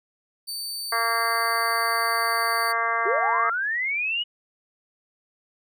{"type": "tone", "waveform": "sawtooth", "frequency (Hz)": 4570, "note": "D8", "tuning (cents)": -48, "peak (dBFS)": -27, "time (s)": [0.47, 2.73], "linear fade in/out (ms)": 20}
{"type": "harmonic tone", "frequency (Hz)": 229.9, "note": "A#3", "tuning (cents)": -24, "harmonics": [2, 3, 4, 5, 6, 7, 8, 9], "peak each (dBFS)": [-36, -30, -33, -25, -33, -28, -34, -31], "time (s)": [0.92, 3.5], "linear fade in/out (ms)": 5}
{"type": "linear sweep", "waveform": "sine", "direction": "up", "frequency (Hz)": [349.2, 2944], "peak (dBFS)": -23, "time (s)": [3.05, 4.24], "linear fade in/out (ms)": 20}
{"effects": []}